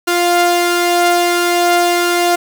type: tone pair together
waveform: sawtooth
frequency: 349.2 / 699.9 Hz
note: F4 / F5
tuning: 0 / +4 cents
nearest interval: octave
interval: 1204 cents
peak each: -10 dBFS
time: 0.07-2.36 s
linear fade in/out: 10 ms
effects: 7-bit